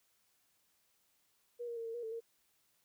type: tone with pitch steps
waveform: sine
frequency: 479.8 / 470.1 / 458.6 / 454.7 / 477.1 / 444.9 / 460.5 Hz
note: A#4 / A#4 / A#4 / A#4 / A#4 / A4 / A#4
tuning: +50 / +15 / -28 / -43 / +40 / +19 / -21 cents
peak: -39 dBFS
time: 1.59-2.206 s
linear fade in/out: 20 ms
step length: 88 ms
effects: white hiss -75 dBFS RMS until 2.84 s